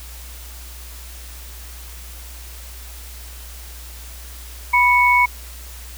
sine tone pair together, 983.6 / 2217 Hz, B5 / C#7, -7 / 0 cents, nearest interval octave + major second, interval 1407 cents, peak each -14 dBFS, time 4.73-5.26 s, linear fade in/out 10 ms, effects added 60 Hz sine -35 dBFS peak until 5.97 s + white hiss -40 dBFS RMS until 5.97 s

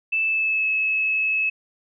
sine tone with pitch glide, 2637 to 2589 Hz, E7 to E7, 0 to -32 cents, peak -19 dBFS, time 0.12-1.5 s, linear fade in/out 10 ms, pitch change -32 cents, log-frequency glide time 0.23-0.68 s, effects none

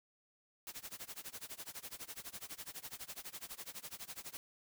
white noise with tremolo, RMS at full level -45 dBFS, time 0.67-4.37 s, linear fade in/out 0 ms, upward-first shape sine, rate 12 Hz, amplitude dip 95%, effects none

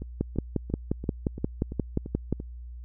two click trains, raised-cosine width 3 ms, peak -12 / -23 dBFS, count 13 / 8, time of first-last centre 0.21-2.326 / 0.02-2.401 s, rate 5.67 / 2.94 Hz, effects added 60 Hz sine -38 dBFS peak until 2.84 s

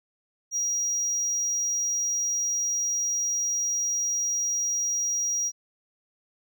triangle tone, 5730 Hz, F8, 44 cents sharp, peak -23 dBFS, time 0.51-5.52 s, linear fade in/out 50 ms, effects none

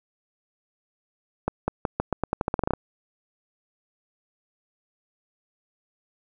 accelerating click train, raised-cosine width 1 ms, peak -9 dBFS, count 15, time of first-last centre 1.48-2.736 s, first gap 200 ms, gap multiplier 0.86, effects none

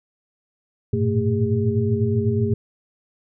sine tone cluster, 98.9 / 110.8 / 118.9 / 223.7 / 404.8 Hz, G2 / A2 / A#2 / A3 / G#4, +16 / +13 / +35 / +29 / -44 cents, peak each -24 dBFS, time 0.93-2.54 s, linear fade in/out 5 ms, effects none

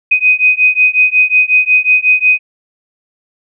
sine beating tone pair, 2501 / 2506.5 Hz, D#7 / D#7, +8 / +12 cents, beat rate 5.5 Hz, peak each -10 dBFS, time 0.11-2.39 s, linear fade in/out 10 ms, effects none

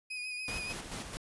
35% pulse tone with vibrato, 2489 Hz, D#7, in tune, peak -35 dBFS, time 0.1-0.73 s, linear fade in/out 10 ms, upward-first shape triangle, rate 7 Hz, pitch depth 36 cents each way
pink noise with tremolo, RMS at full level -40 dBFS, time 0.48-1.17 s, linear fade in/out 0 ms, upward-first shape square, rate 4.6 Hz, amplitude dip 45%
effects resampled to 24000 Hz

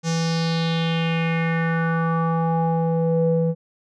square tone with low-pass filter sweep, 164.81 Hz, E3, in tune, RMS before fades -21 dBFS, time 0.03-3.55 s, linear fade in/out 50 ms, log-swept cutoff 6400 to 400 Hz, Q 3.7, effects none

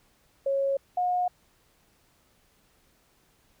sine tone pair in turn, 549 / 720.7 Hz, C#5 / F#5, -17 / -46 cents, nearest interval perfect fourth, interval 471 cents, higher second, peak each -23 / -23 dBFS, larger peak neither, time 0.46-0.77 / 0.97-1.28 s, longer neither, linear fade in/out 5 ms, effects pink hiss -65 dBFS RMS until 3.6 s

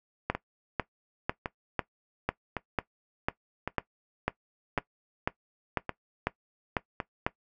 two click trains, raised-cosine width 0.5 ms, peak -16 / -11 dBFS, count 7 / 15, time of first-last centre 0.35-7.002 / 0.3-7.265 s, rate 0.902 / 2.01 Hz, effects noise-tail reverb RT60 0.1 s tail -18 dB re dry

